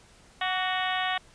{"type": "harmonic tone with a mistuned harmonic", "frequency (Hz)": 370, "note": "F#4", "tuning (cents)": 0, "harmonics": [2, 3, 4, 5, 6, 7, 8, 9, 10], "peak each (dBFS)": [-30, -34, -36, -32, -37, -41, -36, -38, -39], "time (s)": [0.41, 1.18], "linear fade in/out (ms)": 5, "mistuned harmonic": 3, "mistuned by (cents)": 36, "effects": ["pink hiss -56 dBFS RMS until 1.34 s", "resampled to 22050 Hz"]}